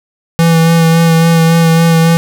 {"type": "tone with vibrato", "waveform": "square", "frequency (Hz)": 165.1, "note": "E3", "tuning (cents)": 3, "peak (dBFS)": -6, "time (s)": [0.39, 2.17], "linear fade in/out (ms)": 0, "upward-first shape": "sine", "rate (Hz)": 3.6, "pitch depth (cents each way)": 19, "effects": []}